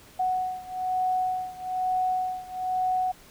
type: beating tone pair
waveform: sine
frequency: 740 / 741.1 Hz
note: F#5 / F#5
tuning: 0 / +3 cents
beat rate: 1.1 Hz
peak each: -27 / -29 dBFS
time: 0.19-3.12 s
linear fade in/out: 10 ms
effects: pink hiss -52 dBFS RMS until 3.3 s